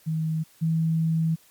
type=tone pair in turn; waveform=sine; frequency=159 / 161.97 Hz; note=D#3 / E3; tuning=+38 / -30 cents; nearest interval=unison; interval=32 cents; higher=second; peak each=-23 / -20 dBFS; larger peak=second; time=0.06-0.44 / 0.61-1.36 s; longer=second; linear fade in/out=20 ms; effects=white hiss -57 dBFS RMS until 1.5 s + MP3 96 kbps